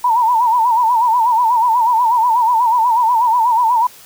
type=tone with vibrato; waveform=sine; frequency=938 Hz; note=A#5; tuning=11 cents sharp; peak=-10 dBFS; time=0.04-3.87 s; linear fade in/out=5 ms; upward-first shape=sine; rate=8.2 Hz; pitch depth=110 cents each way; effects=white hiss -41 dBFS RMS until 4.05 s

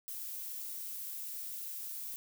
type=noise; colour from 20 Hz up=violet; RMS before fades=-42 dBFS; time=0.08-2.16 s; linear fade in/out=0 ms; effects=none

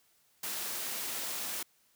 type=high-pass noise; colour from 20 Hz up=white; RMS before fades=-37 dBFS; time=0.43-1.63 s; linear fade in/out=5 ms; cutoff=190 Hz; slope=12 dB/octave; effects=white hiss -69 dBFS RMS until 1.95 s

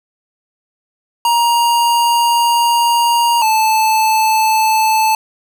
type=tone pair in turn; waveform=square; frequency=942 / 875 Hz; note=A#5 / A5; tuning=+18 / -10 cents; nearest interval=minor second; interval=128 cents; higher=first; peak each=-11 dBFS; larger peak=neither; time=1.25-3.42 / 3.42-5.15 s; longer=first; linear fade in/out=2 ms; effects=8-bit

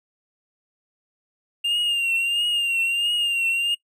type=tone with vibrato; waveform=triangle; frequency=2794 Hz; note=F7; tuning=in tune; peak=-18 dBFS; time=1.64-3.75 s; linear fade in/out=10 ms; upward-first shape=triangle; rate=1.5 Hz; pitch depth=60 cents each way; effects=noise-tail reverb RT60 0.1 s tail -19 dB re dry

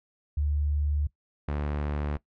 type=tone pair in turn; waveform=sine / sawtooth; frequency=73.42 / 73.42 Hz; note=D2 / D2; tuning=0 / 0 cents; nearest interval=unison; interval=0 cents; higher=neither; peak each=-24 dBFS; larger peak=neither; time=0.37-1.07 / 1.48-2.17 s; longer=first; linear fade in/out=5 ms; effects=noise-tail reverb RT60 0.1 s tail -19 dB re dry + low-pass 2000 Hz 12 dB/octave

